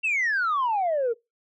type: exponential sweep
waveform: sine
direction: down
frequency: 2742 to 443.8 Hz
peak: -20 dBFS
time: 0.03-1.14 s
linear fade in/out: 20 ms
effects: noise-tail reverb RT60 0.2 s tail -22 dB re dry + tanh soft clip ceiling -19 dBFS